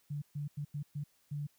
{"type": "tone bursts at uneven times", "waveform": "sine", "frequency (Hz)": 145.8, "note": "D3", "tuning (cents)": -12, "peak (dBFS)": -35, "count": 6, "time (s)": [[0.1, 0.22], [0.35, 0.48], [0.57, 0.65], [0.74, 0.83], [0.95, 1.04], [1.31, 1.47]], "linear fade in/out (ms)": 10, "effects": ["white hiss -71 dBFS RMS until 1.58 s"]}